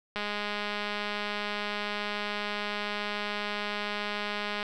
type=click train; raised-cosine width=0.3 ms; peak=-17 dBFS; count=926; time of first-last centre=0.16-4.629 s; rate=207 Hz; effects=none